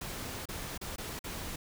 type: noise with dropouts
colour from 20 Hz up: pink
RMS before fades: -40 dBFS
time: 0.01-1.56 s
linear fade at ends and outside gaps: 5 ms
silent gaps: 0.456-0.487 / 0.778-0.812 / 0.961-0.981 / 1.192-1.24 s
effects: none